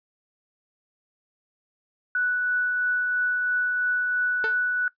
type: tone with tremolo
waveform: sine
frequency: 1480 Hz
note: F#6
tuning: in tune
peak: -20 dBFS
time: 2.15-4.88 s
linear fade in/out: 2 ms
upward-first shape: triangle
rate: 3 Hz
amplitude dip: 25%
type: tone with exponential decay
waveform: sawtooth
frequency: 444 Hz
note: A4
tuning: 16 cents sharp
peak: -21 dBFS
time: 4.44-4.59 s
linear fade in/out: 0 ms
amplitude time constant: 32 ms
effects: noise-tail reverb RT60 0.1 s tail -19 dB re dry + resampled to 11025 Hz